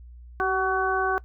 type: harmonic tone with a mistuned harmonic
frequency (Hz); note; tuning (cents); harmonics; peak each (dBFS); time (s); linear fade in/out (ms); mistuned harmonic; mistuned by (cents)
376.5; F#4; +30; 1 / 2 / 3 / 4; -27 / -27 / -27 / -27; 0.4-1.18; 0; 1; +24
effects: noise-tail reverb RT60 0.1 s tail -20 dB re dry + added 60 Hz sine -42 dBFS peak until 1.24 s